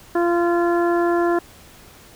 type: harmonic tone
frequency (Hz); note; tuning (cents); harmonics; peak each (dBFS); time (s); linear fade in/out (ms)
344.8; F4; -22; 1 / 2 / 3 / 4 / 5; -17 / -23 / -27 / -29 / -31; 0.15-1.39; 5
effects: pink hiss -46 dBFS RMS until 2.15 s